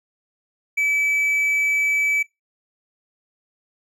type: tone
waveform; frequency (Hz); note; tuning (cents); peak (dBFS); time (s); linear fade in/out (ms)
triangle; 2300; D7; -37; -16; 0.77-2.23; 10
effects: noise-tail reverb RT60 0.2 s tail -21 dB re dry